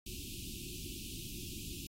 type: band-stop noise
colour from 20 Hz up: pink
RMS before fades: -45 dBFS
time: 0.06-1.87 s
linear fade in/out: 5 ms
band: 380 to 2500 Hz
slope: 96 dB/octave
effects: AAC 48 kbps